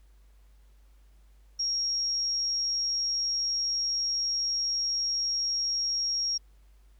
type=tone; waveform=sine; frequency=5588 Hz; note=F8; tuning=in tune; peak=-26 dBFS; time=1.59-6.38 s; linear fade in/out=10 ms; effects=added 50 Hz sine -54 dBFS peak until 6.99 s + pink hiss -70 dBFS RMS until 6.99 s